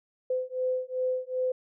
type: beating tone pair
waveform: sine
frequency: 509 / 511.6 Hz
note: C5 / C5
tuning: -48 / -39 cents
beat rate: 2.6 Hz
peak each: -30 dBFS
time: 0.3-1.52 s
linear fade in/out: 5 ms
effects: none